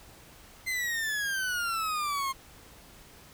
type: exponential sweep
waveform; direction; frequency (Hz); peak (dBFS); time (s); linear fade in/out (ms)
40% pulse; down; 2077 to 1061; -28; 0.66-2.33; 20
effects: added 60 Hz sine -63 dBFS peak until 3.33 s + pink hiss -53 dBFS RMS until 3.33 s